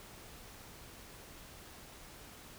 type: silence
effects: pink hiss -53 dBFS RMS until 2.58 s